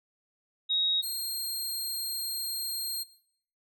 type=tone pair in turn; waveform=sine / 15% pulse; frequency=3780 / 4208 Hz; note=A#7 / C8; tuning=+23 / +9 cents; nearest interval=major second; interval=186 cents; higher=second; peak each=-25 dBFS; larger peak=neither; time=0.69-1.02 / 1.02-3.04 s; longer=second; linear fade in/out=20 ms; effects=noise-tail reverb RT60 0.6 s tail -17 dB re dry